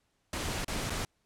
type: noise with dropouts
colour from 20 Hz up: pink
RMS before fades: -34 dBFS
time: 0.33-1.05 s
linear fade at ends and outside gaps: 2 ms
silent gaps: 0.646-0.68 / 0.898-0.903 s
effects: pink hiss -75 dBFS RMS until 1.25 s + low-pass 10000 Hz 12 dB/octave